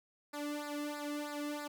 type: tone with flanger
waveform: sawtooth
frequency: 293.7 Hz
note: D4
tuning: in tune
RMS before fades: -40 dBFS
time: 0.33-1.68 s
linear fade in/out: 10 ms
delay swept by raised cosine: 0.32 to 1.31 ms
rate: 3.1 Hz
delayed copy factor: -0.95
effects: none